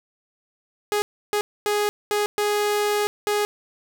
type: tone bursts at uneven times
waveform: sawtooth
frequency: 415.3 Hz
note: G#4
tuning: in tune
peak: -16 dBFS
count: 6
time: 0.92-1.02 / 1.33-1.41 / 1.66-1.89 / 2.11-2.26 / 2.38-3.07 / 3.27-3.45 s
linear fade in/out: 0 ms
effects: none